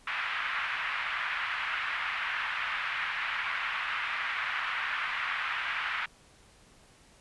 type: band-pass noise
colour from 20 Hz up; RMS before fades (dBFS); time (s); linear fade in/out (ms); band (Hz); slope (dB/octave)
pink; -33; 0.07-6.06; 5; 1200 to 2600; 24
effects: pink hiss -59 dBFS RMS until 7.2 s + resampled to 24000 Hz